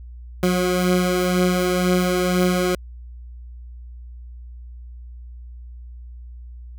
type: beating tone pair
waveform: 20% pulse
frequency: 180.5 / 182.5 Hz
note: F#3 / F#3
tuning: -43 / -24 cents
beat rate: 2 Hz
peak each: -13 / -20 dBFS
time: 0.43-2.75 s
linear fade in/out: 2 ms
effects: added 60 Hz sine -35 dBFS peak until 6.78 s